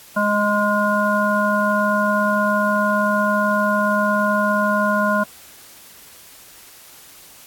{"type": "harmonic tone with a mistuned harmonic", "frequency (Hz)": 207.7, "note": "G#3", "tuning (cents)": 0, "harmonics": [1, 3, 5, 7], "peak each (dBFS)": [-21, -21, -21, -21], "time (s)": [0.16, 5.24], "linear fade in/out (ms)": 10, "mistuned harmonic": 7, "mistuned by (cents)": -24, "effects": ["white hiss -44 dBFS RMS until 7.46 s", "AAC 64 kbps"]}